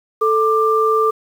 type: tone pair together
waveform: sine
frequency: 440 / 1185.6 Hz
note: A4 / D6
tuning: 0 / +16 cents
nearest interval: octave + perfect fourth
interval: 1716 cents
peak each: -15 dBFS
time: 0.21-1.11 s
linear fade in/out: 10 ms
effects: 7-bit